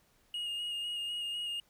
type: tone with vibrato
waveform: triangle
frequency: 2859 Hz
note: F7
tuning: 40 cents sharp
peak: -33 dBFS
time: 0.34-1.6 s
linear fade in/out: 2 ms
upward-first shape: square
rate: 4 Hz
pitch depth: 15 cents each way
effects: pink hiss -69 dBFS RMS until 1.69 s